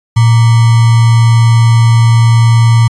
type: tone with sample-and-hold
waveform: sine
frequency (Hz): 115.1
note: A#2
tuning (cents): -22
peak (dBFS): -3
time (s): 0.16-2.88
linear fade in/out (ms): 10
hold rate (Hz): 1050
effects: resampled to 22050 Hz